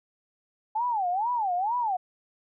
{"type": "tone with vibrato", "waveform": "sine", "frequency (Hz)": 834, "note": "G#5", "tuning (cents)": 7, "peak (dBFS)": -24, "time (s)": [0.75, 1.97], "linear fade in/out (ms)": 10, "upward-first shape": "sine", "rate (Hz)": 2.2, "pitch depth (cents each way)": 290, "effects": []}